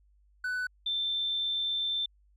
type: tone pair in turn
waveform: triangle / sine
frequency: 1495 / 3556 Hz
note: F#6 / A7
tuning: +17 / +18 cents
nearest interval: octave + minor third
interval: 1501 cents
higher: second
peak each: -28 dBFS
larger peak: neither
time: 0.44-0.67 / 0.86-2.06 s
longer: second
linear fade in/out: 5 ms
effects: added 50 Hz sine -61 dBFS peak until 2.36 s